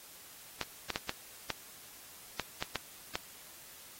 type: clicks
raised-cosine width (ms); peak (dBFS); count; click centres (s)
0.2; -15; 9; 0.613 / 0.903 / 0.959 / 1.094 / 1.503 / 2.397 / 2.625 / 2.757 / 3.155
effects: white hiss -53 dBFS RMS until 3.99 s + AAC 48 kbps